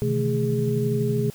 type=tone cluster; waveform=sine; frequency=127.5 / 148.7 / 160.7 / 218.5 / 413.7 Hz; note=C3 / D3 / E3 / A3 / G#4; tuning=-44 / +22 / -44 / -12 / -7 cents; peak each=-24 / -32 / -31 / -27 / -25 dBFS; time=0.02-1.3 s; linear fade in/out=0 ms; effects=white hiss -47 dBFS RMS until 1.34 s